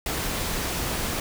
pink noise, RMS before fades -28 dBFS, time 0.06-1.2 s, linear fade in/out 2 ms, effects none

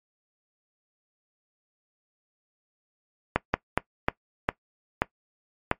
slowing click train, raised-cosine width 0.5 ms, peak -5 dBFS, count 7, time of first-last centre 3.36-5.714 s, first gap 180 ms, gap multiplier 1.31, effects noise-tail reverb RT60 0.1 s tail -20 dB re dry + MP3 64 kbps

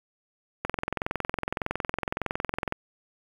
click train, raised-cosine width 0.5 ms, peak -12 dBFS, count 46, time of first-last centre 0.65-2.724 s, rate 21.7 Hz, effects 7-bit

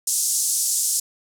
white band-pass noise, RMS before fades -22 dBFS, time 0.07-1 s, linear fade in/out 5 ms, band 5900 to 10000 Hz, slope 24 dB/octave, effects none

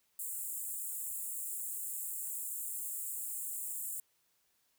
pink high-pass noise, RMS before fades -40 dBFS, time 0.19-4 s, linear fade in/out 2 ms, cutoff 7300 Hz, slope 96 dB/octave, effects white hiss -75 dBFS RMS until 4.78 s

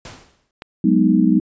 pink noise with exponential decay, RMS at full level -33 dBFS, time 0.05-0.51 s, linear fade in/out 2 ms, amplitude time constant 100 ms
click, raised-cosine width 0.3 ms, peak -17 dBFS, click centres 0.621 s
sine chord, G# minor seventh, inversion third, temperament equal, 185 / 207.7 / 246.9 / 311.1 Hz, F#3 / G#3 / B3 / D#4, 0 / 0 / 0 / 0 cents, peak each -17 dBFS, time 0.84-1.4 s, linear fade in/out 5 ms
effects resampled to 16000 Hz

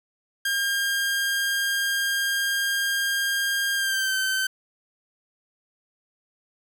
sawtooth tone with pitch glide, 1609 to 1541.7 Hz, G6 to G6, +45 to -29 cents, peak -19 dBFS, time 0.45-4.47 s, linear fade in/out 5 ms, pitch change -74 cents, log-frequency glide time 3.75-4.15 s, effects none

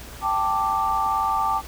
sine chord, G suspended second, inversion none, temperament just, 784 / 882 / 1176 Hz, G5 / A5 / D6, 0 / +4 / +2 cents, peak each -26 / -24 / -23 dBFS, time 0.21-1.62 s, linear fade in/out 50 ms, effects added 60 Hz sine -41 dBFS peak until 1.67 s + pink hiss -41 dBFS RMS until 1.67 s

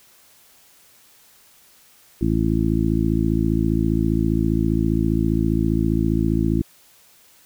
harmonic tone, 55 Hz, A1, in tune, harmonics 1 / 2 / 3 / 4 / 5 / 6, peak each -24 / -24 / -24 / -24 / -24 / -24 dBFS, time 2.21-6.62 s, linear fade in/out 5 ms, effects white hiss -53 dBFS RMS until 7.45 s

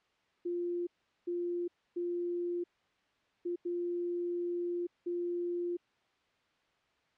sine tone bursts at uneven times, 349.2 Hz, F4, in tune, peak -32 dBFS, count 6, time 0.45-0.87 / 1.27-1.68 / 1.96-2.64 / 3.45-3.56 / 3.65-4.87 / 5.06-5.77 s, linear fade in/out 10 ms, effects white hiss -72 dBFS RMS until 7.17 s + low-pass 3000 Hz 12 dB/octave

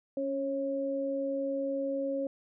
sine tone pair together, 277.2 / 546.3 Hz, C#4 / C#5, 0 / -25 cents, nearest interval octave, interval 1175 cents, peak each -34 / -31 dBFS, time 0.17-2.27 s, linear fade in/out 2 ms, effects none

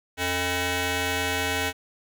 10% pulse ring-modulated tone, 358.2 Hz, F4, 44 cents sharp, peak -13 dBFS, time 0.17-1.73 s, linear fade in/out 50 ms, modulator 1160 Hz, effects none

